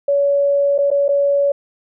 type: tone with dropouts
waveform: sine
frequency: 565 Hz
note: C#5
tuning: 33 cents sharp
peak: -12 dBFS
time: 0.08-1.52 s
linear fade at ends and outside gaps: 5 ms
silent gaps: 0.78-0.786 / 0.904-0.913 / 1.082-1.089 s
effects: none